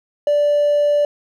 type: tone with hard clipping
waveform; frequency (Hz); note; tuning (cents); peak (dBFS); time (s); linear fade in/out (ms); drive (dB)
triangle; 585; D5; -7; -13; 0.27-1.05; 2; 4
effects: none